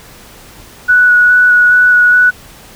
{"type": "tone with vibrato", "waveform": "sine", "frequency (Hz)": 1471, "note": "F#6", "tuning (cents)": -11, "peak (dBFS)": -4, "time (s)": [0.88, 2.31], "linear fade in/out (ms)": 20, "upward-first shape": "square", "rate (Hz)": 2.4, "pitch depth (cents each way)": 9, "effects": ["pink hiss -37 dBFS RMS until 2.75 s"]}